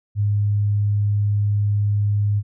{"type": "tone", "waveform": "sine", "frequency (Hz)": 103, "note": "G#2", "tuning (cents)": -14, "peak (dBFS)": -16, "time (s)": [0.15, 2.43], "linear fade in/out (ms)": 50, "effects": []}